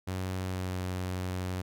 sawtooth tone with pitch glide, 93.2 to 91.81 Hz, F#2 to F#2, +13 to -13 cents, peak -28 dBFS, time 0.07-1.62 s, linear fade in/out 10 ms, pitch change -26 cents, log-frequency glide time 0.42-0.77 s, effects none

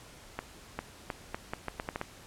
accelerating click train, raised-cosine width 0.5 ms, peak -18 dBFS, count 10, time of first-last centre 0.39-2.014 s, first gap 400 ms, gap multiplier 0.78, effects pink hiss -52 dBFS RMS until 2.26 s + low-pass 11000 Hz 12 dB/octave

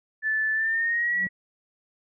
sine tone with pitch glide, 1749 to 1929.5 Hz, A6 to B6, -11 to -41 cents, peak -22 dBFS, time 0.22-1.29 s, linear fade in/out 50 ms, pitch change +170 cents, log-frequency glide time 0.53-1.15 s
triangle tone with exponential growth, 186.3 Hz, F#3, 12 cents sharp, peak -29 dBFS, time 1.06-1.27 s, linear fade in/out 2 ms, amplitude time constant 44 ms
effects none

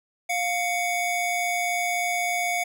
square tone pair together, 704.3 / 2236 Hz, F5 / C#7, +14 / +14 cents, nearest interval octave + minor sixth, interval 2000 cents, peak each -27 dBFS, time 0.29-2.64 s, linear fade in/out 10 ms, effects none

